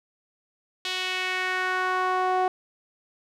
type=tone with band-pass filter sweep; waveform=sawtooth; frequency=370 Hz; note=F#4; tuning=in tune; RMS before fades=-26 dBFS; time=0.85-2.48 s; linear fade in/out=2 ms; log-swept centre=3500 to 740 Hz; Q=2; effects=none